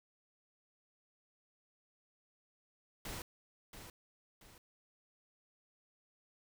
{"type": "noise with echo", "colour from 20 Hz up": "pink", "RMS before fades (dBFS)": -44, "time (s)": [3.05, 3.22], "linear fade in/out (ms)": 2, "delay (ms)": 680, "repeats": 2, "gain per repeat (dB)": -8, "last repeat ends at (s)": 4.58, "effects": []}